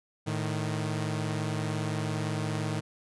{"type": "tone pair together", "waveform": "sawtooth", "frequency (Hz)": [109.22, 155], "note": ["A2", "D#3"], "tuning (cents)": [-12, -6], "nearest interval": "tritone", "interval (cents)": 606, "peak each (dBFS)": -28, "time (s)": [0.26, 2.81], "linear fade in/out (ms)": 20, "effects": ["resampled to 24000 Hz"]}